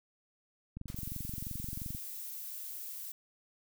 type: click train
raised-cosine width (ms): 5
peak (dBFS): -29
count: 28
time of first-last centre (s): 0.77-1.949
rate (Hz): 22.9
type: noise with exponential decay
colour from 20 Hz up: white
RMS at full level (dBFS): -47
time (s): 0.88-1.12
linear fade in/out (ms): 2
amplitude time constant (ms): 51
type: noise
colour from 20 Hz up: violet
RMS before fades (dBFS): -43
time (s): 0.96-3.12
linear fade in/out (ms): 5
effects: none